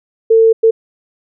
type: tone bursts at uneven times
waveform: sine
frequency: 450 Hz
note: A4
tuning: 39 cents sharp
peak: -5 dBFS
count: 2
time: 0.3-0.53 / 0.63-0.71 s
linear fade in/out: 10 ms
effects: none